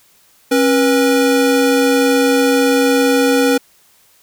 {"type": "tone pair together", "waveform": "square", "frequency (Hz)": [271.8, 485], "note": ["C#4", "B4"], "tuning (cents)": [-34, -31], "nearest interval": "minor seventh", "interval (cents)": 1003, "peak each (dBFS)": -14, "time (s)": [0.51, 3.58], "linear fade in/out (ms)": 10, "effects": ["white hiss -52 dBFS RMS until 4.22 s"]}